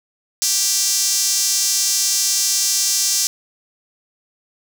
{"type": "tone with high-pass filter", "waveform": "sawtooth", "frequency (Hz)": 392, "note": "G4", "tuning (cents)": 0, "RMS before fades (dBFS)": -18, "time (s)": [0.42, 3.27], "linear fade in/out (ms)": 0, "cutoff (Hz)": 5900, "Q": 2.6, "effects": []}